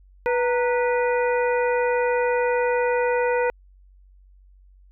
harmonic tone with a mistuned harmonic, 490.7 Hz, B4, 11 cents flat, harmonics 1 / 2 / 3 / 4 / 5, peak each -20 / -26 / -30 / -32 / -34 dBFS, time 0.26-3.5 s, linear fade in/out 0 ms, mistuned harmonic 2, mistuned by -100 cents, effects added 47 Hz sine -49 dBFS peak until 4.91 s

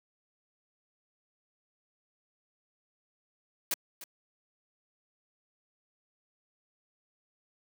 white noise with echo, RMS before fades -30 dBFS, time 3.71-3.74 s, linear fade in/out 2 ms, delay 300 ms, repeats 1, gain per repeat -15 dB, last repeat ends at 4.04 s, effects high-pass 200 Hz 12 dB/octave

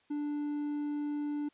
triangle tone, 293.7 Hz, D4, in tune, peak -30 dBFS, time 0.1-1.49 s, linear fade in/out 10 ms, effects white hiss -69 dBFS RMS until 1.53 s + resampled to 8000 Hz

